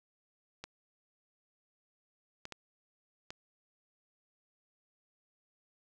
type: clicks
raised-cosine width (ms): 0.2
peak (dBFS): -25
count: 4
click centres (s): 0.64 / 2.454 / 2.523 / 3.305
effects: none